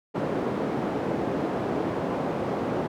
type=band-pass noise; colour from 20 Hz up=white; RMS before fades=-28 dBFS; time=0.14-2.88 s; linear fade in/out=20 ms; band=160 to 490 Hz; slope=12 dB/octave; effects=none